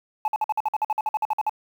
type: tone bursts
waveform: sine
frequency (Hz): 860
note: A5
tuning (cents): -40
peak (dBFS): -17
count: 16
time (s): 0.25-1.495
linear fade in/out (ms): 2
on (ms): 30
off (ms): 51
effects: tanh soft clip ceiling -19 dBFS + 8-bit